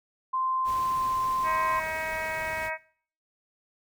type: tone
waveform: sine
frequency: 1042 Hz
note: C6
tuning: 7 cents flat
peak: -25 dBFS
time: 0.33-1.8 s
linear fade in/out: 10 ms
type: noise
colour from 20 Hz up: pink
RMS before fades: -43 dBFS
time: 0.64-2.71 s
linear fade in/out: 50 ms
type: harmonic tone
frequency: 317.2 Hz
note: D#4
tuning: 33 cents sharp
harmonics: 2 / 3 / 4 / 5 / 6 / 7 / 8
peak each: -36 / -34 / -44 / -38 / -37 / -37 / -42 dBFS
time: 1.43-2.78 s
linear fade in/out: 50 ms
effects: noise-tail reverb RT60 0.5 s tail -20 dB re dry